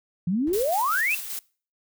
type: exponential sweep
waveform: sine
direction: up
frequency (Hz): 164.81 to 2756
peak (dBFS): -21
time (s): 0.27-1.15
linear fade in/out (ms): 5
type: noise with exponential decay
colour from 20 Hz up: brown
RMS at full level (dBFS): -38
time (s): 0.47-0.84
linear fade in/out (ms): 1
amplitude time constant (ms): 80
type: noise with tremolo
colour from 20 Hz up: blue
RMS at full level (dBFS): -32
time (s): 0.53-1.39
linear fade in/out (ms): 2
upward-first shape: square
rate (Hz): 5.2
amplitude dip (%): 35
effects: noise-tail reverb RT60 0.4 s tail -23 dB re dry